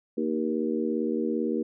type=harmonic tone with a mistuned harmonic; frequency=77.78 Hz; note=D#2; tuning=in tune; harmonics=3 / 4 / 5 / 6; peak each=-29 / -30 / -31 / -32 dBFS; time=0.17-1.63 s; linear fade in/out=10 ms; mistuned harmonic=6; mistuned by=+27 cents; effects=none